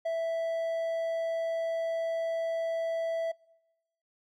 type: tone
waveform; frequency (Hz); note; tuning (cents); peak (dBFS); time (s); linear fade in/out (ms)
triangle; 659.3; E5; 0; -26; 0.05-3.32; 10
effects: noise-tail reverb RT60 1.0 s tail -26 dB re dry